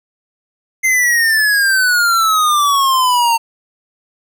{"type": "exponential sweep", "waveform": "square", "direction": "down", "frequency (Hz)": [2093, 910], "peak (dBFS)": -11, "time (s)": [0.83, 3.38], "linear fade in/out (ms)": 20, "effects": []}